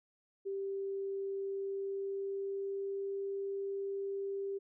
sine tone with pitch glide, 392 to 394.5 Hz, G4 to G4, 0 to +11 cents, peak -35 dBFS, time 0.45-4.59 s, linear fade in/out 20 ms, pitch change +11 cents, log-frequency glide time 1.39-3.21 s, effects none

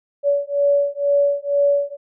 sine beating tone pair, 568 / 570.1 Hz, C#5 / C#5, +42 / +48 cents, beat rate 2.1 Hz, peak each -18 / -18 dBFS, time 0.23-1.97 s, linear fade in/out 50 ms, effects none

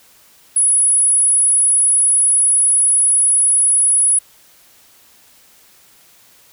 sine tone, 10190 Hz, D#9, 40 cents sharp, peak -10 dBFS, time 0.56-4.19 s, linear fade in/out 5 ms, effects white hiss -49 dBFS RMS until 6.52 s

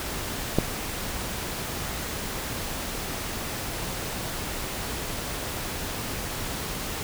click, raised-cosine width 2 ms, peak -6 dBFS, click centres 0.586 s, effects pink hiss -32 dBFS RMS until 7.03 s

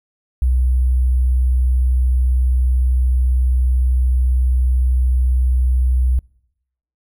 sine tone with sample-and-hold, 63 Hz, B1, 35 cents sharp, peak -12 dBFS, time 0.42-6.19 s, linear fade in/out 0 ms, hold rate 11025 Hz, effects noise-tail reverb RT60 0.8 s tail -26 dB re dry

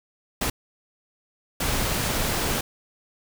pink noise bursts at uneven times, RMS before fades -25 dBFS, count 2, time 0.41-0.5 / 1.6-2.61 s, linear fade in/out 5 ms, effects none

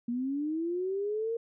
sine linear sweep, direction up, 233.1 to 466.2 Hz, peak -29 dBFS, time 0.08-1.37 s, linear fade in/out 5 ms, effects none

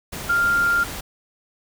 sine tone in noise, 1396.9 Hz, F6, in tune, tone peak -16 dBFS, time 0.29-0.84 s, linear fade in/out 10 ms, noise pink, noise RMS -32 dBFS, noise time 0.12-1.01 s, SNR +13 dB, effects none

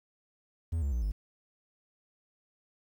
triangle tone with pitch steps, 82.41 / 70.1 / 59.63 / 50.73 Hz, E2 / C#2 / A#1 / G#1, 0 / +20 / +40 / -40 cents, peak -26 dBFS, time 0.72-1.12 s, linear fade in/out 10 ms, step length 100 ms, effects 10-bit

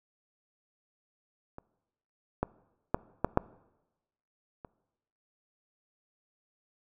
clicks, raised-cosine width 1 ms, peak -29 / -14 / -11 / -11 / -8 / -29 dBFS, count 6, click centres 1.584 / 2.43 / 2.945 / 3.246 / 3.374 / 4.648 s, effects noise-tail reverb RT60 1.0 s tail -21 dB re dry

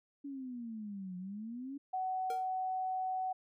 sine exponential two-way sweep, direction down then up, 286.3 to 178.7 to 286.3 Hz, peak -40 dBFS, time 0.24-1.78 s, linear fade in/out 10 ms, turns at 1.17 s
sine tone, 749 Hz, F#5, 21 cents sharp, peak -33 dBFS, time 1.93-3.33 s, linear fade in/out 10 ms
square tone with exponential decay, 466.2 Hz, A#4, in tune, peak -39 dBFS, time 2.3-2.49 s, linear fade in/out 2 ms, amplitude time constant 41 ms
effects none

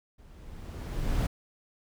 brown noise with level ramp, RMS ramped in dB -53 to -25 dBFS, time 0.18-1.27 s, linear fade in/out 10 ms, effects none

